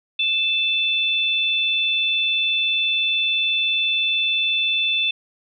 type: tone pair together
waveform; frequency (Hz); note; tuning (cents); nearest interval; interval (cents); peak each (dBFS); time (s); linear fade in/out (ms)
sine; 2637 / 3517; E7 / A7; 0 / -1; perfect fourth; 499; -21 / -20; 0.19-5.11; 5
effects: none